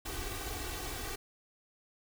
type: noise with comb filter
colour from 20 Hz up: pink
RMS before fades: -39 dBFS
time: 0.05-1.16 s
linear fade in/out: 10 ms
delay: 2.6 ms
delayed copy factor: +0.9
effects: none